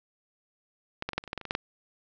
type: clicks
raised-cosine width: 0.3 ms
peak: -16 / -15 / -20 / -11 / -28 / -25 / -16 / -17 / -26 / -22 / -11 / -11 dBFS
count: 12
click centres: 1.024 / 1.09 / 1.133 / 1.18 / 1.239 / 1.277 / 1.331 / 1.377 / 1.413 / 1.453 / 1.509 / 1.551 s
effects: resampled to 16000 Hz + 8-bit